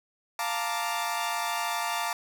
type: chord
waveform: sawtooth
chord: Bb major seventh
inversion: second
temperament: equal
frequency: 698.5 / 880 / 932.3 / 1174.7 Hz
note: F5 / A5 / Bb5 / D6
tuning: 0 / 0 / 0 / 0 cents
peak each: -30 dBFS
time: 0.39-2.13 s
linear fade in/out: 2 ms
effects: none